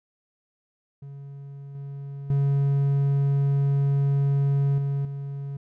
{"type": "tone with level steps", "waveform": "triangle", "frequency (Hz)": 139.7, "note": "C#3", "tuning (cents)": 14, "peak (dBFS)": [-35, -31, -17, -21, -28], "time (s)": [1.02, 5.57], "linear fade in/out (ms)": 5, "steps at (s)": [1.75, 2.3, 4.78, 5.05], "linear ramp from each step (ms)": 2, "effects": []}